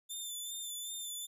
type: tone with vibrato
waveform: 15% pulse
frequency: 3547 Hz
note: A7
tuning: 13 cents sharp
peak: -33 dBFS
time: 0.09-1.27 s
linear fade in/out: 20 ms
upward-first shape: sine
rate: 2.6 Hz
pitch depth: 34 cents each way
effects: none